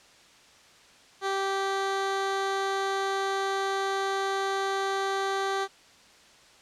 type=tone; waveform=15% pulse; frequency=390 Hz; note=G4; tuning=9 cents flat; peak=-20 dBFS; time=1.21-5.68 s; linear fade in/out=50 ms; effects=white hiss -55 dBFS RMS until 6.61 s + low-pass 6000 Hz 12 dB/octave